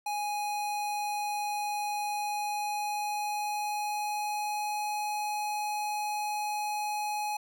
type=tone with pitch glide; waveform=square; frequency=830.6 to 838.8 Hz; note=G#5 to G#5; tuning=0 to +17 cents; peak=-31 dBFS; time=0.06-7.37 s; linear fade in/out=5 ms; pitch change=+17 cents; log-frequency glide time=2.05-4.88 s; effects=none